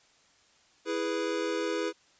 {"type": "chord", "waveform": "square", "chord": "E major", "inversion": "none", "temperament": "equal", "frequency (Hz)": [329.6, 415.3, 493.9], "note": ["E4", "G#4", "B4"], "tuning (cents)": [0, 0, 0], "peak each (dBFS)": -34, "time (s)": [0.85, 1.93], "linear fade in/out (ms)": 50, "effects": ["white hiss -63 dBFS RMS until 2.19 s", "resampled to 16000 Hz"]}